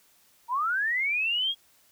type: linear sweep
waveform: sine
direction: up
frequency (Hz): 911 to 3322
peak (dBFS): -24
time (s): 0.48-1.55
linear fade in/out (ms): 50
effects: white hiss -62 dBFS RMS until 1.91 s